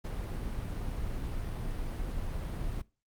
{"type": "noise", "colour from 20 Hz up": "brown", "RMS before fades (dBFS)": -35, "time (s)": [0.04, 2.82], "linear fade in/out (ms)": 10, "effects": ["noise-tail reverb RT60 0.3 s tail -21 dB re dry", "Opus 48 kbps"]}